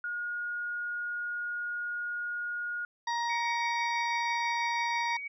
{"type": "tone", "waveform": "sine", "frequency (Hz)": 1436, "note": "F6", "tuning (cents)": 48, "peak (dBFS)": -32, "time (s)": [0.04, 2.85], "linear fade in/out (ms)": 2}
{"type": "harmonic tone", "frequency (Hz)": 941, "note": "A#5", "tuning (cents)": 16, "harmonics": [1, 2, 4, 5, 6], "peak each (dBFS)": [-30, -36, -42, -44, -46], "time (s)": [3.07, 5.17], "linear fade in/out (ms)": 5}
{"type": "tone with tremolo", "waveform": "sine", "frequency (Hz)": 2255, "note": "C#7", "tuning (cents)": 29, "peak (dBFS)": -32, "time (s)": [3.29, 5.28], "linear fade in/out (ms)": 10, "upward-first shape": "triangle", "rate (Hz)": 6.1, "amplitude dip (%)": 50}
{"effects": []}